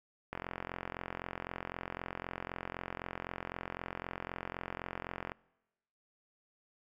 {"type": "click train", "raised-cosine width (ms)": 0.5, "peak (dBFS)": -23, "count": 220, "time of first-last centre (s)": [0.33, 5.319], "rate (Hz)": 43.9, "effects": ["noise-tail reverb RT60 1.0 s tail -25 dB re dry"]}